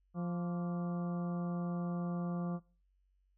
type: harmonic tone with a mistuned harmonic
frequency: 174.61 Hz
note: F3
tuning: in tune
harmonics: 1 / 2 / 3 / 4 / 5 / 6 / 7 / 8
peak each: -34 / -47 / -48 / -49 / -57 / -58 / -51 / -61 dBFS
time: 0.14-2.6 s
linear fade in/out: 50 ms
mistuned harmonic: 7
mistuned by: -81 cents
effects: noise-tail reverb RT60 0.4 s tail -23 dB re dry + added 47 Hz sine -70 dBFS peak until 3.37 s

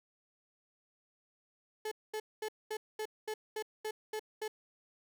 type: tone bursts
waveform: 35% pulse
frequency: 431.3 Hz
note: A4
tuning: 35 cents flat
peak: -34 dBFS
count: 10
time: 1.85-4.48 s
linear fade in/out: 5 ms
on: 65 ms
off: 220 ms
effects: none

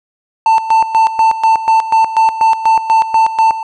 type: tone with tremolo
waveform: triangle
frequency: 891 Hz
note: A5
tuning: 22 cents sharp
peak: -4 dBFS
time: 0.46-3.63 s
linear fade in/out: 2 ms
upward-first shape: square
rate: 4.1 Hz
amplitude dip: 75%
effects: resampled to 22050 Hz

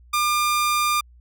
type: tone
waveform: sawtooth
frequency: 1200 Hz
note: D6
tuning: 37 cents sharp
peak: -15 dBFS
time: 0.13-1.01 s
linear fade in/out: 10 ms
effects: added 60 Hz sine -47 dBFS peak until 1.2 s

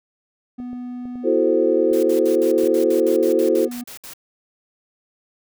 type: tone with pitch glide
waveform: triangle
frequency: 246.9 to 243.8 Hz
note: B3 to B3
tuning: 0 to -22 cents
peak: -26 dBFS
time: 0.58-3.84 s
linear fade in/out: 10 ms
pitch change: -22 cents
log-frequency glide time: 1.52-3.16 s
type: clicks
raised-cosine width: 2 ms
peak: -29 dBFS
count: 6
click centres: 0.601 / 0.731 / 1.055 / 1.156 / 1.915 / 2.636 s
type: chord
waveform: sine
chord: F# half-diminished seventh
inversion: third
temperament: equal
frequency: 329.6 / 370 / 440 / 523.3 Hz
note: E4 / F#4 / A4 / C5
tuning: 0 / 0 / 0 / 0 cents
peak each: -20 dBFS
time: 1.23-3.69 s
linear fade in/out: 50 ms
type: noise bursts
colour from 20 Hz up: white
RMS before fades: -37 dBFS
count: 14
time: 1.93-4.136 s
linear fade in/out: 2 ms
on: 100 ms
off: 62 ms
effects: none

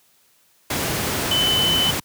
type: tone in noise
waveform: sine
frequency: 3026 Hz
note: F#7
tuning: 38 cents sharp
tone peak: -17 dBFS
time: 1.31-1.91 s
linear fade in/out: 5 ms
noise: pink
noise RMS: -23 dBFS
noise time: 0.7-2 s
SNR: +3 dB
effects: white hiss -59 dBFS RMS until 2.04 s + high-pass 80 Hz 12 dB/octave

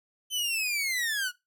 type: linear sweep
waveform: sawtooth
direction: down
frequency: 3080 to 1422 Hz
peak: -24 dBFS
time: 0.3-1.32 s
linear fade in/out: 50 ms
effects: noise-tail reverb RT60 0.2 s tail -19 dB re dry

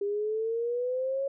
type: exponential sweep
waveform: sine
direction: up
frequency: 400 to 554.4 Hz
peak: -27 dBFS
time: 0.01-1.28 s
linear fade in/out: 5 ms
effects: none

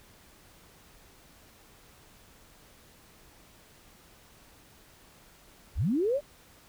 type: linear sweep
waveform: sine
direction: up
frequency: 32.9 to 606 Hz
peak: -24 dBFS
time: 5.75-6.21 s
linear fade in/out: 50 ms
effects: pink hiss -57 dBFS RMS until 6.68 s

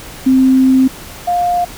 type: tone pair in turn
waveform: sine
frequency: 261.6 / 705.9 Hz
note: C4 / F5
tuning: 0 / +18 cents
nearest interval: octave + perfect fourth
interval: 1718 cents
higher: second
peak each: -6 / -11 dBFS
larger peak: first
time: 0.26-0.88 / 1.27-1.65 s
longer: first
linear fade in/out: 10 ms
effects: pink hiss -32 dBFS RMS until 1.77 s

